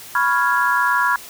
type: chord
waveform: sine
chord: C# dominant seventh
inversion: third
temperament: equal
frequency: 987.8 / 1108.7 / 1396.9 / 1661.2 Hz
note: B5 / C#6 / E#6 / G#6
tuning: 0 / 0 / 0 / 0 cents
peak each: -19 / -23 / -20 / -20 dBFS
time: 0.15-1.16 s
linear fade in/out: 2 ms
effects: white hiss -38 dBFS RMS until 1.29 s